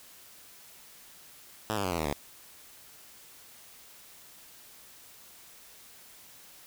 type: tone with pitch steps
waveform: 5% pulse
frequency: 108.3 / 99.89 / 92.13 / 84.97 / 78.37 / 72.28 Hz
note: A2 / G2 / F#2 / F2 / D#2 / D2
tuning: -27 / +33 / -7 / -47 / +13 / -27 cents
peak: -18 dBFS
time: 1.7-2.126 s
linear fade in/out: 0 ms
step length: 71 ms
effects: white hiss -53 dBFS RMS until 6.66 s